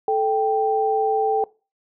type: tone pair together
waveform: sine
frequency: 437 / 784 Hz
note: A4 / G5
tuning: -12 / 0 cents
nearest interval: minor seventh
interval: 1012 cents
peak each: -20 dBFS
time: 0.08-1.44 s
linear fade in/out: 2 ms
effects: noise-tail reverb RT60 0.3 s tail -21 dB re dry